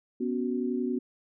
sine chord, B suspended second, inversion none, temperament just, 246.9 / 277.8 / 370.4 Hz, B3 / C#4 / F#4, 0 / +4 / +2 cents, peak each -29 / -34 / -32 dBFS, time 0.2-0.99 s, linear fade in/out 10 ms, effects none

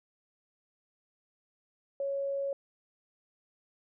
sine tone, 554.4 Hz, C#5, in tune, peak -30 dBFS, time 2-2.53 s, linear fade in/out 2 ms, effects none

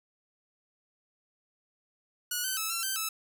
5% pulse tone with pitch steps, 1458 / 1528 / 1303 / 1352 / 1552 / 1307 Hz, F#6 / G6 / E6 / E6 / G6 / E6, -26 / -45 / -20 / +43 / -18 / -15 cents, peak -19 dBFS, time 2.31-3.09 s, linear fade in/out 5 ms, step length 130 ms, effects none

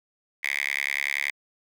5% pulse tone with high-pass filter, 70.4 Hz, C#2, 27 cents sharp, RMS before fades -28 dBFS, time 0.43-1.31 s, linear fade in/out 10 ms, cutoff 2100 Hz, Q 6.4, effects none

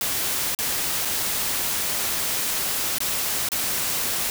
white noise with dropouts, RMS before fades -25 dBFS, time 0.01-4.3 s, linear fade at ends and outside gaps 1 ms, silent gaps 0.549-0.588 / 1.05-1.054 / 2.984-3.004 / 3.488-3.518 s, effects none

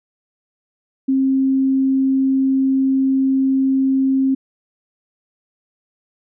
sine tone, 266.9 Hz, C4, 35 cents sharp, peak -13 dBFS, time 1.08-4.35 s, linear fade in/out 10 ms, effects none

